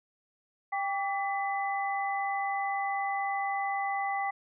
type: tone cluster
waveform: sine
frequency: 793 / 1150 / 2001 Hz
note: G5 / D6 / B6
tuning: +20 / -37 / +22 cents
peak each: -30 / -37 / -35 dBFS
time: 0.72-4.31 s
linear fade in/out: 10 ms
effects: none